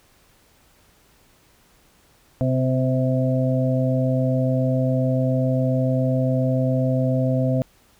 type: harmonic tone with a mistuned harmonic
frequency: 130 Hz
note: C3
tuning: 11 cents flat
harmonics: 1 / 2 / 4 / 5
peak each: -20 / -23 / -26 / -27 dBFS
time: 2.41-7.62 s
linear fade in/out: 0 ms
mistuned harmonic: 2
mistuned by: -19 cents
effects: pink hiss -57 dBFS RMS until 7.99 s